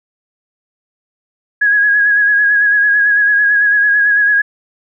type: tone with vibrato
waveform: sine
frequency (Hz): 1661.2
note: G#6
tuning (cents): 0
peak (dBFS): -8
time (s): 1.61-4.42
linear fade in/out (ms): 10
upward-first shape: sine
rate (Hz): 9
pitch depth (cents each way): 36
effects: none